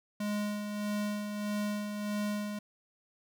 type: tone with tremolo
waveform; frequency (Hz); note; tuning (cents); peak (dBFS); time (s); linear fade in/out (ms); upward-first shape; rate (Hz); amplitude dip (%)
square; 207.8; G#3; +1; -31; 0.2-2.59; 5; sine; 1.6; 45
effects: none